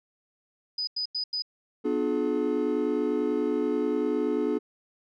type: tone bursts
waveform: sine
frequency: 4978 Hz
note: D#8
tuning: in tune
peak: -27 dBFS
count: 4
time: 0.78-1.422 s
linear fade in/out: 5 ms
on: 93 ms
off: 90 ms
type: chord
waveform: triangle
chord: B diminished seventh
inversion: none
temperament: just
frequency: 246.9 / 296.3 / 355.6 / 426.7 Hz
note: B3 / D4 / F4 / Ab4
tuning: 0 / +15 / +31 / +47 cents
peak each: -29 / -27 / -30 / -26 dBFS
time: 1.84-4.59 s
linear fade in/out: 20 ms
effects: none